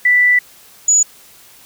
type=tone pair in turn; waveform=sine; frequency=1975.5 / 6887 Hz; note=B6 / A8; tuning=0 / -38 cents; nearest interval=octave + minor seventh; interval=2162 cents; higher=second; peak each=-8 dBFS; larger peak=neither; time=0.05-0.39 / 0.88-1.03 s; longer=first; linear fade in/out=5 ms; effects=white hiss -44 dBFS RMS until 1.65 s